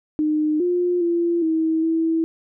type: tone with pitch steps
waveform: sine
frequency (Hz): 305.6 / 354.6 / 341.8 / 320.9 / 325.8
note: D#4 / F4 / F4 / E4 / E4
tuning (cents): -31 / +26 / -37 / -46 / -20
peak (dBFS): -17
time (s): 0.19-2.24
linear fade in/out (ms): 0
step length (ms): 410
effects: none